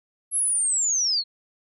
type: linear sweep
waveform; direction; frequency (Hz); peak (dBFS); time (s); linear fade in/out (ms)
sine; down; 11210 to 4158; -20; 0.31-1.24; 50
effects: none